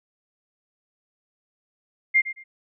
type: tone with echo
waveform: sine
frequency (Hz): 2111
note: C7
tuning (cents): +15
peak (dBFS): -14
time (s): 2.14-2.22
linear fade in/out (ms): 20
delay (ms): 110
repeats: 2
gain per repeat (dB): -13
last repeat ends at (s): 2.44
effects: none